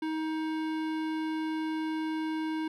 sine tone with hard clipping, 315.5 Hz, D#4, 24 cents sharp, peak -32 dBFS, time 0.02-2.68 s, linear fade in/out 5 ms, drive 17 dB, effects none

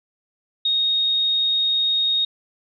sine tone, 3729 Hz, A#7, in tune, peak -17 dBFS, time 0.65-2.25 s, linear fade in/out 5 ms, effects none

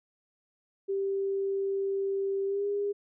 sine tone with pitch glide, 392 to 405.8 Hz, G4 to G#4, 0 to -40 cents, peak -27 dBFS, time 0.88-2.93 s, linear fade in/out 20 ms, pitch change +60 cents, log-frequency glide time 2.46-2.66 s, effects none

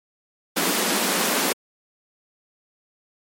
pink high-pass noise, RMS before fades -22 dBFS, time 0.56-1.53 s, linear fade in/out 10 ms, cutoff 180 Hz, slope 96 dB/octave, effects MP3 64 kbps

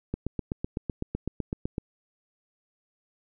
click train, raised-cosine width 3 ms, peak -16 dBFS, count 14, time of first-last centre 0.14-1.781 s, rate 7.92 Hz, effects none

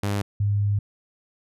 sawtooth / sine tone pair in turn, 101.4 / 102.05 Hz, G#2 / G#2, -41 / -30 cents, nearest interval unison, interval 11 cents, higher second, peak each -19 dBFS, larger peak neither, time 0.03-0.22 / 0.4-0.79 s, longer second, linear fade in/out 5 ms, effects resampled to 32000 Hz

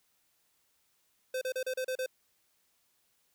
square tone bursts, 515 Hz, C5, 28 cents flat, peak -32 dBFS, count 7, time 1.34-2.062 s, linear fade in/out 5 ms, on 74 ms, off 34 ms, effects white hiss -73 dBFS RMS until 3.34 s

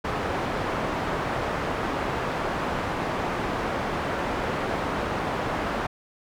white low-pass noise, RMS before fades -28 dBFS, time 0.04-5.87 s, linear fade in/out 10 ms, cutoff 1100 Hz, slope 12 dB/octave, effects none

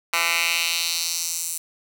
10% pulse tone with high-pass filter sweep, 168.3 Hz, E3, 36 cents sharp, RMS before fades -24 dBFS, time 0.13-1.58 s, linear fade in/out 5 ms, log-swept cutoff 1600 to 8700 Hz, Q 1.7, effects none

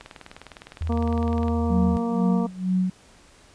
click train, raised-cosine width 0.3 ms, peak -23 dBFS, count 30, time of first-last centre 0.01-1.482 s, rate 19.7 Hz
sine tone, 80.8 Hz, E2, 34 cents flat, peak -24 dBFS, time 0.81-1.97 s, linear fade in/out 0 ms
harmonic tone, 233.1 Hz, A#3, in tune, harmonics 1 / 2 / 3 / 4 / 5, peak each -24 / -30 / -34 / -36 / -38 dBFS, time 0.89-2.47 s, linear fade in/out 10 ms
sine tone with tremolo, 184.7 Hz, F#3, 3 cents flat, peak -18 dBFS, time 1.7-2.9 s, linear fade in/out 5 ms, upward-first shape sine, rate 2.1 Hz, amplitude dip 90%
effects pink hiss -53 dBFS RMS until 3.54 s + resampled to 22050 Hz

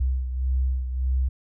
sine beating tone pair, 64.2 / 65.9 Hz, C2 / C2, -32 / +13 cents, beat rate 1.7 Hz, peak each -22 / -30 dBFS, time 0-1.29 s, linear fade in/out 10 ms, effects none

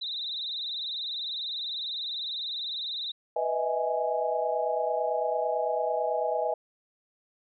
sine tone with vibrato, 3808 Hz, A#7, 36 cents sharp, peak -31 dBFS, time 0.01-3.12 s, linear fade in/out 10 ms, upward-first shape triangle, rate 20 Hz, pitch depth 120 cents each way
sine chord, E major seventh, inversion second, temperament equal with one note detuned, 493.9 / 622.3 / 651.3 / 830.6 Hz, B4 / D#5 / E5 / G#5, 0 / 0 / -21 / 0 cents, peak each -31 dBFS, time 3.36-6.54 s, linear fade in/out 5 ms
effects none

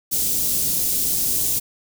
white band-stop noise, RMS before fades -21 dBFS, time 0.11-1.6 s, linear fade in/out 20 ms, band 320 to 5900 Hz, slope 12 dB/octave, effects none

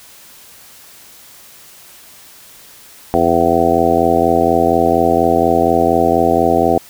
harmonic tone, 84.2 Hz, E2, 37 cents sharp, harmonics 1 / 2 / 3 / 4 / 5 / 6 / 7 / 8 / 9, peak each -26 / -24 / -19 / -18 / -18 / -18 / -26 / -16 / -16 dBFS, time 3.14-6.78 s, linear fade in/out 0 ms, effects white hiss -41 dBFS RMS until 6.89 s

